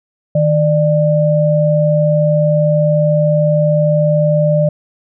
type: tone pair together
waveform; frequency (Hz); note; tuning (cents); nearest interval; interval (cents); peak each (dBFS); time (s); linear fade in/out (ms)
sine; 155.56 / 595.2; D#3 / D5; 0 / +23; octave + major seventh; 2323; -12; 0.35-4.69; 5
effects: none

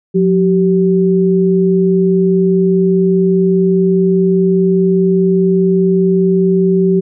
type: tone pair together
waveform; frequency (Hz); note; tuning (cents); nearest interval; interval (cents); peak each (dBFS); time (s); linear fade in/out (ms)
sine; 180 / 384.9; F#3 / G4; -47 / -32; octave + minor second; 1315; -11; 0.14-7.01; 20
effects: none

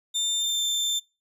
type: tone with pitch glide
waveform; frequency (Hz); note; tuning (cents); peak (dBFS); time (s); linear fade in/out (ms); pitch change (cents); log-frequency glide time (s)
30% pulse; 3600 to 3567; A7 to A7; +39 to +23; -21; 0.14-1; 20; -16; 0.39-0.63
effects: noise-tail reverb RT60 0.3 s tail -24 dB re dry + resampled to 32000 Hz

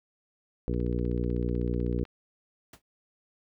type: harmonic tone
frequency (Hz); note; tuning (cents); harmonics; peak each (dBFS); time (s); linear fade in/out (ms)
60; B1; -49; 1 / 2 / 3 / 4 / 5 / 6 / 7 / 8; -30 / -33 / -35 / -36 / -37 / -38 / -38 / -39; 0.68-2.04; 0
type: click train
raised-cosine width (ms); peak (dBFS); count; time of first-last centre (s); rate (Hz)
0.3; -38; 22; 0.74-2.053; 16
type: noise with exponential decay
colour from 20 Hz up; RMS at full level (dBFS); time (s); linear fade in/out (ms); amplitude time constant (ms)
pink; -43; 2.73-2.82; 5; 18
effects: none

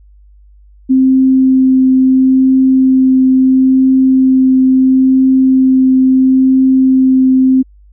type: tone with vibrato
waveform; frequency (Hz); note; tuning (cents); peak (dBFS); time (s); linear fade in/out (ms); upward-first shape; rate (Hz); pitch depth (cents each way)
sine; 261.6; C4; 0; -5; 0.89-7.63; 20; triangle; 0.74; 9
effects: added 50 Hz sine -39 dBFS peak until 7.92 s

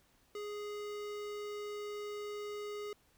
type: tone with notch filter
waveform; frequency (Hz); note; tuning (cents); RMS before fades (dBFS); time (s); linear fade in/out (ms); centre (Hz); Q
square; 415.3; G#4; 0; -42; 0.35-2.93; 2; 11000; 0.87
effects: pink hiss -70 dBFS RMS until 3.17 s

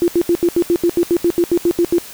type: tone bursts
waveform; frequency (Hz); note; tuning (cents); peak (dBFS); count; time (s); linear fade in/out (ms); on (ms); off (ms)
sine; 345.2; F4; -20; -10; 15; 0.02-1.983; 0; 59; 77
effects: white hiss -35 dBFS RMS until 2.13 s

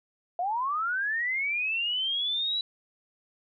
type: linear sweep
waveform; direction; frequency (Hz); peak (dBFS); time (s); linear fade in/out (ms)
sine; up; 681 to 3951; -26; 0.39-2.61; 2
effects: none

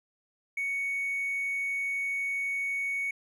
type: tone with hard clipping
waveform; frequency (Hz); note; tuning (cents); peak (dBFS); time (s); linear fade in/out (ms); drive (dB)
triangle; 2227; C#7; +7; -29; 0.57-3.11; 5; 4
effects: none

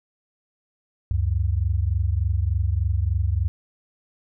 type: tone pair together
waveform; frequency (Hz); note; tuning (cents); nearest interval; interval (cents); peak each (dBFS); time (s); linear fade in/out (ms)
sine; 71.52 / 94.9; D2 / F#2; -45 / +44; perfect fourth; 489; -22; 1.11-3.48; 0
effects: none

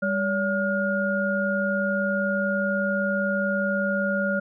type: tone cluster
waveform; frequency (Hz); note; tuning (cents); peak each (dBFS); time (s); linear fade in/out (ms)
sine; 199.9 / 569 / 1424; G3 / C#5 / F6; +34 / +45 / +33; -26; 0.02-4.4; 10
effects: none

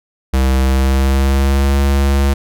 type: tone with pitch glide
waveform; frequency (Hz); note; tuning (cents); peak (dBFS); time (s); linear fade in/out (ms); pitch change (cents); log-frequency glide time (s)
square; 65.8 to 69.27; C2 to C#2; +10 to -1; -11; 0.33-2.34; 10; +89; 0.59-1.8
effects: none

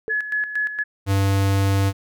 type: tone with exponential decay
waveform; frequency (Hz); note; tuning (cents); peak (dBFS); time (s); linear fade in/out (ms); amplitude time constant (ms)
sine; 442.4; A4; +9; -21; 0.08-0.17; 0; 18
type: tone with tremolo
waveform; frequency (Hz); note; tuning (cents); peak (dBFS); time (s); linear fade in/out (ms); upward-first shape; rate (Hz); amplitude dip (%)
sine; 1700; G#6; +40; -19; 0.09-0.84; 20; square; 4.3; 65
type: tone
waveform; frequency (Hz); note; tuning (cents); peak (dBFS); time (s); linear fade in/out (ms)
square; 98; G2; 0; -17; 1.06-1.93; 50
effects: none

